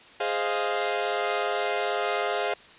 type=chord; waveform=sawtooth; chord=F minor seventh; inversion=first; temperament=equal; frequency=415.3 / 523.3 / 622.3 / 698.5 Hz; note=Ab4 / C5 / Eb5 / F5; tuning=0 / 0 / 0 / 0 cents; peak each=-26 / -28 / -29 / -25 dBFS; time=0.2-2.54 s; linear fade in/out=5 ms; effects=white hiss -50 dBFS RMS until 2.78 s + resampled to 8000 Hz